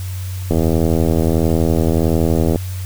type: click train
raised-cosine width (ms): 2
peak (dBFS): -3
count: 168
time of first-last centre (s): 0.51-2.559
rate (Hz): 81.5
effects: added 93 Hz sine -22 dBFS peak until 2.85 s + white hiss -37 dBFS RMS until 2.85 s